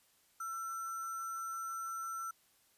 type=tone with sample-and-hold; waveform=sine; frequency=1347 Hz; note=E6; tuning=37 cents sharp; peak=-38 dBFS; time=0.4-2.31 s; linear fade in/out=5 ms; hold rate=7350 Hz; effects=white hiss -70 dBFS RMS until 2.77 s + resampled to 32000 Hz